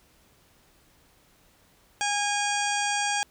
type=harmonic tone with a mistuned harmonic; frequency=818 Hz; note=G#5; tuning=26 cents flat; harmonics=1 / 2 / 3 / 4 / 6 / 7 / 8 / 9 / 10; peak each=-28 / -31 / -33 / -34 / -36 / -36 / -37 / -38 / -38 dBFS; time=2.01-3.23 s; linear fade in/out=0 ms; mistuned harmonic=6; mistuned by=-93 cents; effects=pink hiss -61 dBFS RMS until 3.3 s